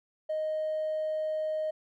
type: tone with hard clipping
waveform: sine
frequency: 622.3 Hz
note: D#5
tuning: in tune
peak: -29 dBFS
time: 0.29-1.71 s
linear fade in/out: 10 ms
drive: 1 dB
effects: none